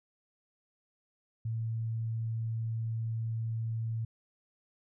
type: tone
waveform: sine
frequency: 113.1 Hz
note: A2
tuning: 48 cents sharp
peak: -31 dBFS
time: 1.45-4.05 s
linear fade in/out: 5 ms
effects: none